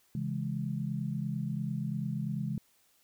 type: chord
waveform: sine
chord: C# minor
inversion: none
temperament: equal with one note detuned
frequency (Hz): 136.05 / 164.81 / 207.7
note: C#3 / E3 / G#3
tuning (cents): -32 / 0 / 0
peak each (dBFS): -35 / -36 / -36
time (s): 0.15-2.58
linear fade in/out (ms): 2
effects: white hiss -68 dBFS RMS until 3.03 s